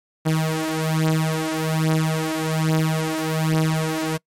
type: beating tone pair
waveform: sawtooth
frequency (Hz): 157.8 / 159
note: D#3 / D#3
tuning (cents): +25 / +38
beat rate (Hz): 1.2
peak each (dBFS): -18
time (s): 0.25-4.18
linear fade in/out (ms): 20
effects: noise-tail reverb RT60 0.1 s tail -25 dB re dry + MP3 64 kbps